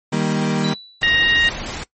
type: chord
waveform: 35% pulse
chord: Eb major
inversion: none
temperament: equal with one note detuned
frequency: 155.56 / 196 / 235 Hz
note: Eb3 / G3 / Bb3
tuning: 0 / 0 / +14 cents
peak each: -20 dBFS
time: 0.12-0.74 s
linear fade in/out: 10 ms
type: tone with exponential decay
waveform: sine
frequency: 3951 Hz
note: B7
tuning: in tune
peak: -23 dBFS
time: 0.64-1.15 s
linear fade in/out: 5 ms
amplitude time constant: 110 ms
type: noise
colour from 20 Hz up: pink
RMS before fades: -28 dBFS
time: 1.01-1.84 s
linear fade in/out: 10 ms
type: harmonic tone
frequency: 937 Hz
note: A#5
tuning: 9 cents sharp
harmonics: 2 / 3 / 4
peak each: -15 / -19 / -22 dBFS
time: 1.03-1.49 s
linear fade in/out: 0 ms
effects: noise-tail reverb RT60 0.1 s tail -20 dB re dry + MP3 32 kbps